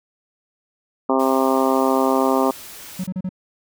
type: harmonic tone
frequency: 132.6 Hz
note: C3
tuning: 23 cents sharp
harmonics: 2 / 3 / 4 / 5 / 6 / 7 / 8 / 9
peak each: -20 / -22 / -23 / -24 / -25 / -25 / -26 / -27 dBFS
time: 1.09-2.51 s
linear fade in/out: 5 ms
type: noise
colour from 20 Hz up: white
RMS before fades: -38 dBFS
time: 1.19-3.07 s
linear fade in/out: 10 ms
type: tone bursts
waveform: triangle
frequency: 185 Hz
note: F#3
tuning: in tune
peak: -20 dBFS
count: 4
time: 2.99-3.292 s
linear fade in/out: 5 ms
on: 50 ms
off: 34 ms
effects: none